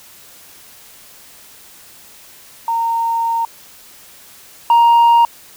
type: tone pair in turn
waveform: sine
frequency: 920 / 936.1 Hz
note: A#5 / A#5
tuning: -23 / +7 cents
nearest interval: unison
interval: 30 cents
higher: second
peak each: -14 / -4 dBFS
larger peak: second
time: 2.68-3.45 / 4.7-5.25 s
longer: first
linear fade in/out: 2 ms
effects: tanh soft clip ceiling -6 dBFS + white hiss -42 dBFS RMS until 5.56 s